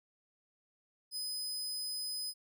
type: tone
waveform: sawtooth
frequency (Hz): 5020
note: D#8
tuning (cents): +15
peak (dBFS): -34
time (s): 1.11-2.34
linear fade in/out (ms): 50
effects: none